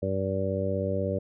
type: harmonic tone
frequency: 96.3 Hz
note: G2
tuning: 30 cents flat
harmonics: 1 / 2 / 3 / 4 / 5 / 6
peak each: -31 / -33 / -37 / -36 / -32 / -31 dBFS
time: 0.02-1.19 s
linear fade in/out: 10 ms
effects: none